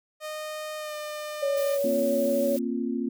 sawtooth tone with pitch glide, 615 to 602.7 Hz, D#5 to D5, -20 to +45 cents, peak -29 dBFS, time 0.2-1.79 s, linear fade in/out 50 ms, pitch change -35 cents, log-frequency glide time 0.77-0.95 s
sine tone with vibrato, 560 Hz, C#5, 18 cents sharp, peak -23 dBFS, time 1.42-2.57 s, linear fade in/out 10 ms, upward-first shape sine, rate 13 Hz, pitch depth 14 cents each way
blue noise, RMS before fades -40 dBFS, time 1.57-2.59 s, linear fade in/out 2 ms
sine chord, Bb suspended second, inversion none, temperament equal with one note detuned, 233.1 / 267 / 349.2 Hz, Bb3 / C4 / F4, 0 / +35 / 0 cents, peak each -29 / -30 / -33 dBFS, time 1.84-3.09 s, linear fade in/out 5 ms
effects none

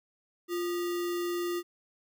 sine tone with sample-and-hold, 349.2 Hz, F4, in tune, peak -29 dBFS, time 0.48-1.63 s, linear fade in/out 50 ms, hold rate 1575 Hz, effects none

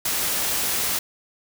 white noise, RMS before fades -24 dBFS, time 0.05-0.99 s, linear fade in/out 5 ms, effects none

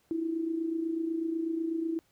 sine tone with amplitude modulation, 327.5 Hz, E4, 11 cents flat, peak -26 dBFS, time 0.11-1.99 s, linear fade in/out 0 ms, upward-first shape sine, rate 28.1 Hz, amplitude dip 60%, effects pink hiss -69 dBFS RMS until 2.11 s + high-pass 60 Hz 12 dB/octave

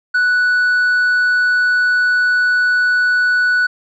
sine tone with tanh clipping, 1480 Hz, F#6, in tune, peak -12 dBFS, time 0.14-3.67 s, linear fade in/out 10 ms, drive 3 dB, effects none

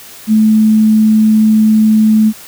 sine tone, 217.1 Hz, A3, 23 cents flat, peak -5 dBFS, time 0.27-2.33 s, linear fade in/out 50 ms, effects white hiss -34 dBFS RMS until 2.47 s

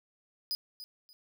45% pulse tone with echo, 4978 Hz, D#8, in tune, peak -30 dBFS, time 0.51-0.55 s, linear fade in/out 0 ms, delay 290 ms, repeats 2, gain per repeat -12 dB, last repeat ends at 1.13 s, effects none

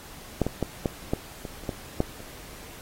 clicks, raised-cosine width 2 ms, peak -8 / -13 / -11 / -10 / -10 / -21 / -30 / -14 / -8 / -28 dBFS, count 10, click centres 0.417 / 0.466 / 0.627 / 0.858 / 1.135 / 1.452 / 1.637 / 1.692 / 2.004 / 2.204 s, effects pink hiss -45 dBFS RMS until 2.81 s + AAC 48 kbps

